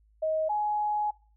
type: tone pair in turn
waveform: sine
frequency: 630 / 839.4 Hz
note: D#5 / G#5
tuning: +21 / +18 cents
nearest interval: perfect fourth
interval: 497 cents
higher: second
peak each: -25 dBFS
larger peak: neither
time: 0.22-0.49 / 0.49-1.11 s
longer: second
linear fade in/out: 10 ms
effects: noise-tail reverb RT60 0.4 s tail -22 dB re dry + added 53 Hz sine -60 dBFS peak until 1.36 s